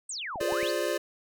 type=exponential two-way sweep; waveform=sine; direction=down then up; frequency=8870 to 411.3 to 4957 Hz; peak=-33 dBFS; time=0.09-0.71 s; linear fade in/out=5 ms; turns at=0.44 s
type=clicks; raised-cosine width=2 ms; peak=-28 dBFS; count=4; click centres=0.358 / 0.411 / 0.524 / 0.63 s
type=chord; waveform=square; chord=D half-diminished seventh; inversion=first; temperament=equal; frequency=349.2 / 415.3 / 523.3 / 587.3 Hz; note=F4 / Ab4 / C5 / D5; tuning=0 / 0 / 0 / 0 cents; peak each=-33 / -35 / -34 / -32 dBFS; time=0.4-0.98 s; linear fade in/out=10 ms
effects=none